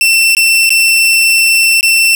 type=tone with dropouts; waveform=sawtooth; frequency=2688 Hz; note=E7; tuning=33 cents sharp; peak=-3 dBFS; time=0.01-2.15 s; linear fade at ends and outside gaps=1 ms; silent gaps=0.35-0.368 / 0.693-0.704 / 1.809-1.829 s; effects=none